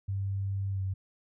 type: tone with pitch glide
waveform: sine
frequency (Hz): 98 to 95.43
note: G2 to G2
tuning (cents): 0 to -46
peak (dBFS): -29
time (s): 0.08-0.94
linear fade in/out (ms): 10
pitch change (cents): -46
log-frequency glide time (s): 0.71-0.82
effects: none